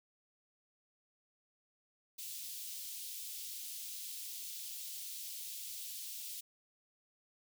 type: high-pass noise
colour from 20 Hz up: white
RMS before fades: -45 dBFS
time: 2.18-6.41 s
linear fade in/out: 10 ms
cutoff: 3000 Hz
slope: 24 dB/octave
effects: none